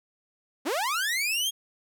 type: linear sweep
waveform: sawtooth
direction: up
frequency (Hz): 233.1 to 3302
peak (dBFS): -22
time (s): 0.65-1.51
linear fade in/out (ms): 20
effects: none